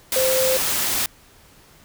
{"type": "tone in noise", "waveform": "sine", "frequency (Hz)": 520, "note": "C5", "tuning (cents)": -11, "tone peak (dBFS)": -18, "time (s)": [0.16, 0.57], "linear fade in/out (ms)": 2, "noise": "white", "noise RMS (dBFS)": -22, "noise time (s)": [0.12, 1.06], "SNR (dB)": 1, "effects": ["pink hiss -51 dBFS RMS until 1.84 s"]}